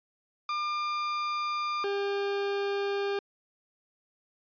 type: tone pair in turn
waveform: 40% pulse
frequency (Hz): 1200 / 400.5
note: D6 / G4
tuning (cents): +37 / +37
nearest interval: octave + perfect fifth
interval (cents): 1900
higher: first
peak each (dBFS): -28 / -27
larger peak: second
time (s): 0.49-1.84 / 1.84-3.19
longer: neither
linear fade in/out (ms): 2
effects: resampled to 11025 Hz